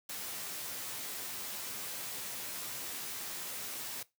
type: noise with comb filter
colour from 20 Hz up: white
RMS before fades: -41 dBFS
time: 0.09-4.03 s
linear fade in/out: 5 ms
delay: 13 ms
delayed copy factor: -0.55
effects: noise-tail reverb RT60 0.2 s tail -19 dB re dry + high-pass 100 Hz 12 dB/octave